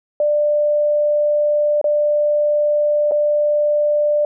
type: tone with dropouts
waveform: sine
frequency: 593 Hz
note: D5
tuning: 17 cents sharp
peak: -13 dBFS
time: 0.2-4.25 s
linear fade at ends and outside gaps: 2 ms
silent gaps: 1.814-1.842 / 3.112-3.118 s
effects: none